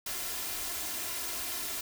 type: noise with comb filter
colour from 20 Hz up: white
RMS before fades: -36 dBFS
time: 0.06-1.81 s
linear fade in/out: 5 ms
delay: 2.9 ms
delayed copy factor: +0.6
effects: none